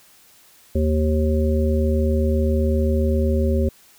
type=harmonic tone; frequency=77.3 Hz; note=D#2; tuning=11 cents flat; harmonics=1 / 3 / 5 / 7; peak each=-18 / -23 / -25 / -26 dBFS; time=0.75-3.69 s; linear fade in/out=5 ms; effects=white hiss -52 dBFS RMS until 3.98 s